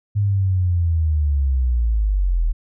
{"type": "linear sweep", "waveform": "sine", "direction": "down", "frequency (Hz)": [103.83, 38.45], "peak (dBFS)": -15, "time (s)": [0.15, 2.53], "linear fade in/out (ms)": 20, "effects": []}